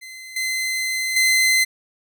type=tone with level steps; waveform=sawtooth; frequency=2058 Hz; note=C7; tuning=29 cents flat; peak=-32 / -18 / -11 dBFS; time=0.01-1.65 s; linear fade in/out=20 ms; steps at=0.36 / 1.16 s; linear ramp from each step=5 ms; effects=none